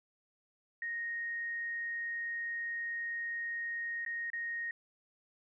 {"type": "tone with dropouts", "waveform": "sine", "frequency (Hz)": 1864.7, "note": "A#6", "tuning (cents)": 0, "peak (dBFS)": -35, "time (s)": [0.82, 4.71], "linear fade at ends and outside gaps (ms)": 2, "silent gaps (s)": [[4.05, 4.062], [4.302, 4.332]], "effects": []}